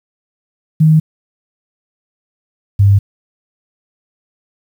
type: tone pair in turn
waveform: sine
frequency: 156.8 / 99.81 Hz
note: D#3 / G2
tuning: +14 / +32 cents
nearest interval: minor sixth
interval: 782 cents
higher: first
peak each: -5 dBFS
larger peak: neither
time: 0.8-1 / 2.79-2.99 s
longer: neither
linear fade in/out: 10 ms
effects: 7-bit